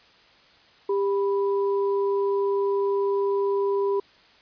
sine tone pair together, 398 / 986 Hz, G4 / B5, +26 / -3 cents, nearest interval octave + major third, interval 1571 cents, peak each -21 / -31 dBFS, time 0.89-4 s, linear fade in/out 5 ms, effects white hiss -55 dBFS RMS until 4.41 s + resampled to 11025 Hz

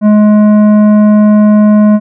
triangle tone with tanh clipping, 210.6 Hz, G#3, 24 cents sharp, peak -4 dBFS, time 0.01-2 s, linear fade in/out 50 ms, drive 15 dB, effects none

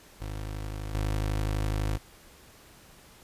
25% pulse tone with level steps, 52 Hz, G#1, 3 cents sharp, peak -30 / -23 dBFS, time 0.2-1.98 s, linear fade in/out 20 ms, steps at 0.94 s, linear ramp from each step 5 ms, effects pink hiss -54 dBFS RMS until 3.23 s + resampled to 32000 Hz

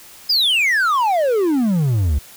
triangle exponential sweep, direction down, 5120 to 65.41 Hz, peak -12 dBFS, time 0.29-2.19 s, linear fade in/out 10 ms, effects white hiss -42 dBFS RMS until 2.36 s

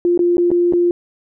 sine tone with dropouts, 349.2 Hz, F4, in tune, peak -11 dBFS, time 0.05-0.91 s, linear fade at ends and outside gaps 1 ms, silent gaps 0.176-0.192 / 0.37-0.381 / 0.505-0.515 / 0.725-0.735 s, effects none

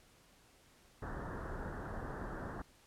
pink low-pass noise, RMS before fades -43 dBFS, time 1.02-2.62 s, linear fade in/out 5 ms, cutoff 1800 Hz, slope 96 dB/octave, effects pink hiss -65 dBFS RMS until 2.86 s + low-pass 12000 Hz 12 dB/octave

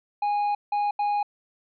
triangle tone bursts at uneven times, 824 Hz, G#5, 14 cents flat, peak -20 dBFS, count 3, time 0.22-0.55 / 0.72-0.91 / 0.99-1.23 s, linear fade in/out 5 ms, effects resampled to 11025 Hz

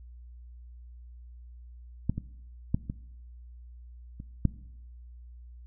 clicks, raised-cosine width 5 ms, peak -13 / -19 / -12 / -20 / -28 / -10 dBFS, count 6, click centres 2.096 / 2.18 / 2.745 / 2.899 / 4.201 / 4.453 s, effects noise-tail reverb RT60 0.9 s tail -20 dB re dry + added 60 Hz sine -45 dBFS peak until 5.66 s

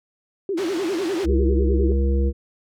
sine tone with vibrato, 359.4 Hz, F4, 50 cents sharp, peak -21 dBFS, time 0.49-1.92 s, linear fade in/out 2 ms, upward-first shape sine, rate 10 Hz, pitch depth 210 cents each way
pink band-pass noise, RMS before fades -34 dBFS, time 0.57-1.26 s, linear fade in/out 10 ms, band 270 to 5700 Hz, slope 12 dB/octave
harmonic tone, 67.8 Hz, C#2, 38 cents flat, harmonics 1 / 3 / 5 / 7, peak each -17 / -28 / -29 / -29 dBFS, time 1.24-2.33 s, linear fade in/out 50 ms
effects none

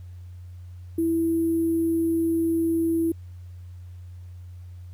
sine tone with sample-and-hold, 329.6 Hz, E4, in tune, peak -20 dBFS, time 0.98-3.12 s, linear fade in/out 5 ms, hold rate 11025 Hz, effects added 89 Hz sine -38 dBFS peak until 4.93 s + pink hiss -64 dBFS RMS until 4.93 s

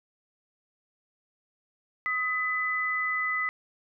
sine tone pair together, 1258.8 / 2000 Hz, D#6 / B6, +20 / +21 cents, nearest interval minor sixth, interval 801 cents, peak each -31 / -27 dBFS, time 2.06-3.49 s, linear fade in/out 0 ms, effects none

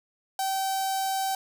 sawtooth tone with notch filter, 772 Hz, G5, 27 cents flat, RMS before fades -28 dBFS, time 0.39-1.35 s, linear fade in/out 2 ms, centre 2000 Hz, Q 0.63, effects none

